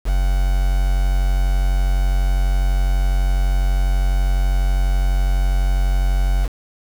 triangle tone with quantisation, 46.03 Hz, F#1, 8 cents flat, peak -12 dBFS, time 0.04-6.49 s, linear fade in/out 50 ms, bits 5, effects none

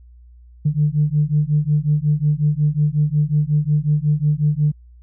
sine beating tone pair, 146.83 / 152.33 Hz, D3 / D#3, 0 / -36 cents, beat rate 5.5 Hz, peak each -17 dBFS, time 0.65-4.72 s, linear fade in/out 10 ms, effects tanh soft clip ceiling -7 dBFS + added 60 Hz sine -42 dBFS peak until 5.02 s

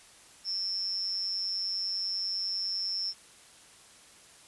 sine tone with amplitude modulation, 5360 Hz, E8, 28 cents sharp, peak -26 dBFS, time 0.44-3.14 s, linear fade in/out 50 ms, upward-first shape sine, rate 190 Hz, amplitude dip 85%, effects white hiss -55 dBFS RMS until 4.47 s + resampled to 24000 Hz

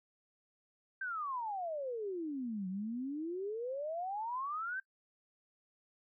sine exponential two-way sweep, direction down then up, 1587 to 181.7 to 1587 Hz, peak -36 dBFS, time 1.01-4.8 s, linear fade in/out 5 ms, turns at 2.68 s, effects noise-tail reverb RT60 0.1 s tail -21 dB re dry

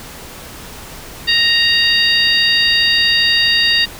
harmonic tone, 932.3 Hz, A#5, in tune, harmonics 2 / 3 / 4 / 5, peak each -16 / -16 / -16 / -16 dBFS, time 1.27-3.86 s, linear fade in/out 20 ms, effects pink hiss -33 dBFS RMS until 3.99 s

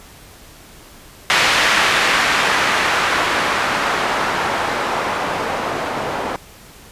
blue noise with low-pass filter sweep, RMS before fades -18 dBFS, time 1.3-6.36 s, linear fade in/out 0 ms, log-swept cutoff 2100 to 720 Hz, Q 0.93, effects pink hiss -42 dBFS RMS until 6.91 s + resampled to 32000 Hz

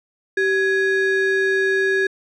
triangle ring-modulated tone, 1029 Hz, C6, 29 cents flat, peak -11 dBFS, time 0.37-2.07 s, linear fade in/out 5 ms, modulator 643 Hz, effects resampled to 22050 Hz

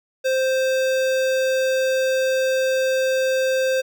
square tone with notch filter, 523.3 Hz, C5, in tune, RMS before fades -20 dBFS, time 0.24-3.82 s, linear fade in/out 20 ms, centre 11000 Hz, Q 1.1, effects none

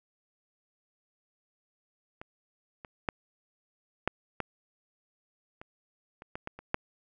clicks, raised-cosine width 0.5 ms, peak -27 / -28 / -13 / -11 / -16 / -29 / -30 / -22 / -21 / -29 / -11 dBFS, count 11, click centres 2.215 / 2.848 / 3.088 / 4.076 / 4.403 / 5.615 / 6.221 / 6.355 / 6.474 / 6.59 / 6.744 s, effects none

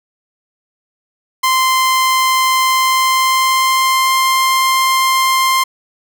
sawtooth tone with pitch glide, 1041 to 1051.3 Hz, C6 to C6, -9 to +8 cents, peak -7 dBFS, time 1.43-5.64 s, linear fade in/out 10 ms, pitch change +17 cents, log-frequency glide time 2.61-4.18 s, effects none

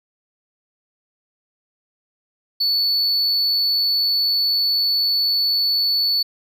triangle tone, 4452 Hz, C#8, 7 cents sharp, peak -15 dBFS, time 2.6-6.23 s, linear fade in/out 10 ms, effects none

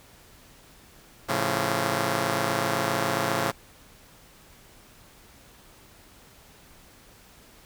5% pulse chord, A augmented, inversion none, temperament just, 110 / 137.5 / 171.88 Hz, A2 / C#3 / E#3, 0 / -14 / -27 cents, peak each -18 dBFS, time 1.28-3.52 s, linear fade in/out 20 ms, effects pink hiss -53 dBFS RMS until 7.65 s

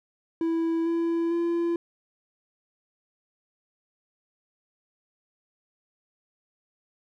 triangle tone with pitch steps, 329.6 / 334.8 / 340 Hz, E4 / E4 / F4, 0 / +27 / -46 cents, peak -21 dBFS, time 0.41-1.76 s, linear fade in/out 2 ms, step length 450 ms, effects none

